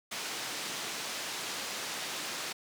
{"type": "band-pass noise", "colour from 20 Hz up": "white", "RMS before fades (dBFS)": -38, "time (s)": [0.11, 2.53], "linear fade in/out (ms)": 10, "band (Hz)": [180, 5800], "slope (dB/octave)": 12, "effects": []}